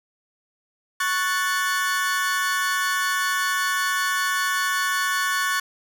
40% pulse chord, F# minor, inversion second, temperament equal, 1108.7 / 1480 / 1760 Hz, C#6 / F#6 / A6, 0 / 0 / 0 cents, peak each -25 dBFS, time 1-5.6 s, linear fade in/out 5 ms, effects none

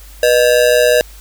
square ring-modulated tone, 552 Hz, C#5, 7 cents flat, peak -6 dBFS, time 0.23-1.01 s, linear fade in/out 0 ms, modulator 62.6 Hz, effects added 50 Hz sine -35 dBFS peak until 1.2 s + white hiss -42 dBFS RMS until 1.2 s

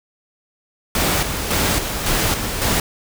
pink noise with tremolo, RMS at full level -18 dBFS, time 0.95-2.8 s, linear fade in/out 2 ms, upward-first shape square, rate 1.8 Hz, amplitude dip 50%, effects none

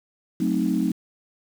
sine chord, F# diminished seventh, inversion none, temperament equal, 185 / 220 / 261.6 / 311.1 Hz, F#3 / A3 / C4 / Eb4, 0 / 0 / 0 / 0 cents, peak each -25 dBFS, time 0.4-0.92 s, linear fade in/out 5 ms, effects tanh soft clip ceiling -10 dBFS + 7-bit

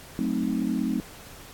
sine chord, F# diminished seventh, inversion none, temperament equal, 185 / 220 / 261.6 / 311.1 Hz, F#3 / A3 / C4 / Eb4, 0 / 0 / 0 / 0 cents, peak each -31 / -28 / -28 / -31 dBFS, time 0.19-1 s, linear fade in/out 0 ms, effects pink hiss -46 dBFS RMS until 1.53 s + AAC 64 kbps

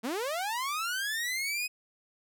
sawtooth linear sweep, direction up, 207.7 to 2532 Hz, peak -27 dBFS, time 0.03-1.68 s, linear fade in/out 20 ms, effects none

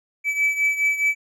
triangle beating tone pair, 2300 / 2304.8 Hz, D7 / D7, -37 / -33 cents, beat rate 4.8 Hz, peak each -18 / -23 dBFS, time 0.24-1.15 s, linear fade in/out 50 ms, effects none

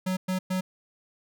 square tone bursts, 185.6 Hz, F#3, 6 cents sharp, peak -26 dBFS, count 3, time 0.06-0.61 s, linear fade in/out 10 ms, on 110 ms, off 110 ms, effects none

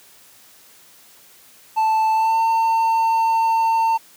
triangle tone with pitch glide, 880 to 903.2 Hz, A5 to A5, 0 to +45 cents, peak -13 dBFS, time 1.76-3.98 s, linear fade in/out 20 ms, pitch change +45 cents, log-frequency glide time 2.13-2.39 s, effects white hiss -49 dBFS RMS until 4.16 s + high-pass 100 Hz 12 dB/octave

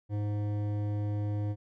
triangle tone with hard clipping, 103.83 Hz, G#2, in tune, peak -31 dBFS, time 0.09-1.56 s, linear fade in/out 50 ms, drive 16 dB, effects none

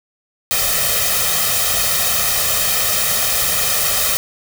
white noise with comb filter, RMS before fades -17 dBFS, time 0.51-4.17 s, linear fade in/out 0 ms, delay 1.6 ms, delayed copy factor +0.9, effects none

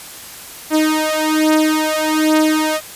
sawtooth beating tone pair, 310 / 311.2 Hz, D#4 / D#4, -6 / 0 cents, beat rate 1.2 Hz, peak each -12 dBFS, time 0.7-2.81 s, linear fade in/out 50 ms, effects white hiss -34 dBFS RMS until 2.95 s + resampled to 32000 Hz

